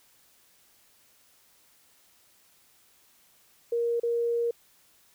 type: tone with dropouts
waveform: sine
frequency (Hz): 469.9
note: A#4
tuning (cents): +14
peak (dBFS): -24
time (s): 3.72-4.51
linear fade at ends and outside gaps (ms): 5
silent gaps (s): 3.999-4.032
effects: white hiss -62 dBFS RMS until 5.14 s